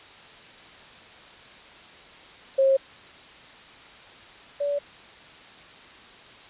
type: tone pair in turn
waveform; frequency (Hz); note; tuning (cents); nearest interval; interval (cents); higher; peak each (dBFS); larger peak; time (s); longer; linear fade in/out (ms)
sine; 538 / 574; C5 / D5; +48 / -40; minor second; 112; second; -16 / -23; first; 2.58-2.77 / 4.6-4.79; neither; 10
effects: white hiss -47 dBFS RMS until 6.49 s + resampled to 8000 Hz